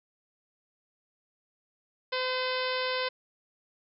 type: harmonic tone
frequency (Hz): 511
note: C5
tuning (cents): -41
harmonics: 1 / 2 / 3 / 4 / 5 / 6 / 7 / 8 / 9 / 10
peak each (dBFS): -32 / -35 / -37 / -38 / -39 / -40 / -40 / -41 / -42 / -42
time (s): 2.12-3.09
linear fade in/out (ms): 10
effects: none